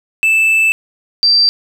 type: tone pair in turn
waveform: triangle / sine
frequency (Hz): 2637 / 4689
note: E7 / D8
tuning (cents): 0 / -4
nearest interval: minor seventh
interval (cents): 996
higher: second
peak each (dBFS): -7 / -7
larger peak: neither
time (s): 0.23-0.72 / 1.23-1.49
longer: first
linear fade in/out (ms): 0
effects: 8-bit